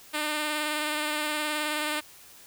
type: tone with vibrato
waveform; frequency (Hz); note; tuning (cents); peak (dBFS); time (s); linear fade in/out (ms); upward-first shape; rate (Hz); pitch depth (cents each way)
5% pulse; 302; D4; +48; -16; 0.13-2.01; 20; sine; 19; 23
effects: white hiss -51 dBFS RMS until 2.46 s